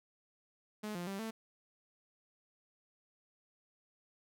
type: tone with pitch steps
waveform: sawtooth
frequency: 212.1 / 175.2 / 195.9 / 222.8 Hz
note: G#3 / F3 / G3 / A3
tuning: +37 / +6 / -1 / +22 cents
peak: -35 dBFS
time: 0.83-1.31 s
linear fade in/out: 10 ms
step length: 120 ms
effects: none